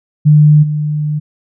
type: tone with level steps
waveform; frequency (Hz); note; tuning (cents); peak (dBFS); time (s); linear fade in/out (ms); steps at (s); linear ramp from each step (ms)
sine; 150.4; D3; +42; -3 / -13; 0.25-1.2; 20; 0.62; 20
effects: none